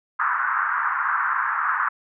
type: band-pass noise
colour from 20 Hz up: white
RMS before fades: -23 dBFS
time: 0.19-1.89 s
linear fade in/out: 10 ms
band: 1000 to 1600 Hz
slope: 48 dB/octave
effects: none